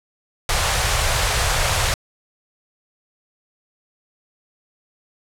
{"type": "band-stop noise", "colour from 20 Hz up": "pink", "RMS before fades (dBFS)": -19, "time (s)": [0.49, 1.94], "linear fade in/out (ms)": 2, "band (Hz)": [130, 520], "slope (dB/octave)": 24, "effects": ["low-pass 10000 Hz 12 dB/octave"]}